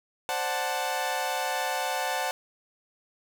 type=chord; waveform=sawtooth; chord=D dominant seventh; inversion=third; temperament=equal; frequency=523.3 / 587.3 / 740 / 880 Hz; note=C5 / D5 / F#5 / A5; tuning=0 / 0 / 0 / 0 cents; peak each=-31 / -33 / -27 / -28 dBFS; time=0.29-2.31 s; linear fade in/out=0 ms; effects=none